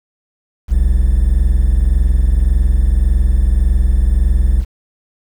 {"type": "tone pair together", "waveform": "triangle", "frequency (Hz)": [43.66, 65.41], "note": ["F1", "C2"], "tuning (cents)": [0, 0], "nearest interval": "perfect fifth", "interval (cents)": 700, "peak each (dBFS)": -10, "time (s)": [0.68, 4.65], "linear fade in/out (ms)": 50, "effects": ["7-bit"]}